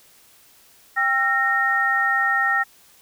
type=tone cluster; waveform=sine; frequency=790 / 1348 / 1852 Hz; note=G5 / E6 / A#6; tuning=+13 / +38 / -12 cents; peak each=-25 / -23 / -19 dBFS; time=0.96-2.64 s; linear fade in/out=20 ms; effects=white hiss -53 dBFS RMS until 3.01 s